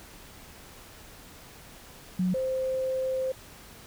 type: tone pair in turn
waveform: sine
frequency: 183.1 / 521.9 Hz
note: F#3 / C5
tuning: -18 / -4 cents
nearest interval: octave + tritone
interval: 1814 cents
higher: second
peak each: -23 / -26 dBFS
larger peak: first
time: 2.19-2.34 / 2.34-3.32 s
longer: second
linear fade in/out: 5 ms
effects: pink hiss -49 dBFS RMS until 3.86 s